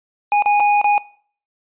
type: tone with dropouts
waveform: square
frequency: 825 Hz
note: G#5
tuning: 12 cents flat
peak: -13 dBFS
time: 0.32-0.98 s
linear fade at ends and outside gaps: 1 ms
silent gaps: 0.423-0.459 / 0.599-0.603 / 0.815-0.843 s
effects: noise-tail reverb RT60 0.5 s tail -20 dB re dry + resampled to 8000 Hz